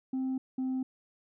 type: tone pair in turn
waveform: sine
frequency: 261.6 / 259.8 Hz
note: C4 / C4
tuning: 0 / -12 cents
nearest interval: unison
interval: 12 cents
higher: first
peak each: -27 / -27 dBFS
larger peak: neither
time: 0.13-0.38 / 0.58-0.83 s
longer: neither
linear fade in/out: 5 ms
effects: tanh soft clip ceiling -28 dBFS